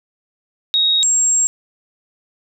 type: tone pair in turn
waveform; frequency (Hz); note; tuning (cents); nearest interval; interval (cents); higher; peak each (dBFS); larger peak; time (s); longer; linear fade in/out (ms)
sine; 3769 / 7538; A#7 / A#8; +18 / +18; octave; 1200; second; -12; neither; 0.74-1.03 / 1.03-1.47; second; 0
effects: none